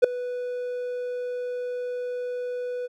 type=tone with ADSR envelope; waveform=triangle; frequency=493.9 Hz; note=B4; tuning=in tune; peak=-6 dBFS; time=0.02-2.88 s; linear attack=22 ms; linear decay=4 ms; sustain=-20 dB; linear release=28 ms; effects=none